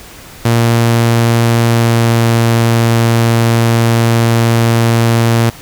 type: tone with pitch glide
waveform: sawtooth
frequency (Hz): 116.54 to 115.73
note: A#2 to A#2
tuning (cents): 0 to -12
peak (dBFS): -4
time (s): 0.45-5.5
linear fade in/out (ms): 5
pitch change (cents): -12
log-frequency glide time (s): 1.61-2.31
effects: pink hiss -34 dBFS RMS until 5.61 s